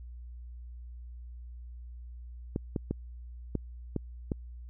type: clicks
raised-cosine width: 3 ms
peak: -17 dBFS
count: 6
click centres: 2.561 / 2.762 / 2.91 / 3.553 / 3.963 / 4.318 s
effects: added 60 Hz sine -42 dBFS peak until 4.69 s